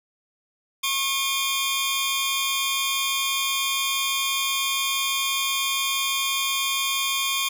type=tone cluster; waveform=sawtooth; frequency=1091 / 2429 / 3213 / 3550 Hz; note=C#6 / D#7 / G7 / A7; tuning=-28 / -42 / +42 / +15 cents; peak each=-25 dBFS; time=0.83-7.49 s; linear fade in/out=10 ms; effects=none